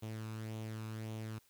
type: tone with flanger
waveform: sawtooth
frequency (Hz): 110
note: A2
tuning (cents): 0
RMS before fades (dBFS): -43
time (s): 0.02-1.39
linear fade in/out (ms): 10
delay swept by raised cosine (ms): 0.3 to 0.8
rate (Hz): 1.8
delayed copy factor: +0.5
effects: white hiss -70 dBFS RMS until 1.49 s